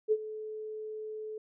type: tone with ADSR envelope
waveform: sine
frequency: 432 Hz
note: A4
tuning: 32 cents flat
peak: -21 dBFS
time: 0.08-1.38 s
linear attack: 38 ms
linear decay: 50 ms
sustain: -16 dB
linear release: 3 ms
effects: none